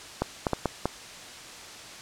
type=clicks; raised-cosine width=1 ms; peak=-10 dBFS; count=5; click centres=0.22 / 0.468 / 0.533 / 0.657 / 0.856 s; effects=white hiss -43 dBFS RMS until 2.01 s + low-pass 7000 Hz 12 dB/octave